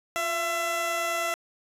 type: tone pair together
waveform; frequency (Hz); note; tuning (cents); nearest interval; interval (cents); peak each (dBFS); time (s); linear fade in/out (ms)
15% pulse; 350.1 / 670.9; F4 / E5; +4 / +30; major seventh; 1126; -32 / -20; 0.16-1.34; 0
effects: resampled to 32000 Hz + 10-bit